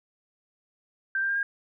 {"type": "tone with pitch steps", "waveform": "sine", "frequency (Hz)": [1568, 1585.3, 1602.8, 1620.5], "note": ["G6", "G6", "G6", "G#6"], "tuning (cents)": [0, 19, 38, -43], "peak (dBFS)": -24, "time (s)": [1.15, 1.43], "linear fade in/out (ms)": 2, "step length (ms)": 70, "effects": []}